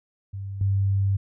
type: tone with level steps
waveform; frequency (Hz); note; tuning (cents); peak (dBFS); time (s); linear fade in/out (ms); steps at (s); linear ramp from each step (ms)
sine; 98.2; G2; +4; -30 / -19; 0.33-1.17; 10; 0.61; 2
effects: none